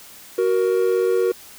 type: tone pair together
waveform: triangle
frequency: 372.6 / 469.4 Hz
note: F#4 / A#4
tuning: +12 / +12 cents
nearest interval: major third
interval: 400 cents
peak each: -17 dBFS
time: 0.38-1.32 s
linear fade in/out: 5 ms
effects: white hiss -43 dBFS RMS until 1.58 s